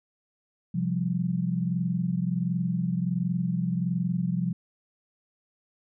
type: chord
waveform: sine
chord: C suspended fourth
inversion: none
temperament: equal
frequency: 130.81 / 174.61 / 196 Hz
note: C3 / F3 / G3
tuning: 0 / 0 / 0 cents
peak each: -31 / -26 / -32 dBFS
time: 0.74-4.53 s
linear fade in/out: 10 ms
effects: none